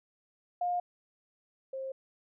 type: tone pair in turn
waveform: sine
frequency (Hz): 710 / 531.9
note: F5 / C5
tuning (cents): +28 / +28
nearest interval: perfect fourth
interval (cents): 500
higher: first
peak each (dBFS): -28 / -35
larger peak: first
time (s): 0.61-0.8 / 1.73-1.92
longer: neither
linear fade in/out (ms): 5
effects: none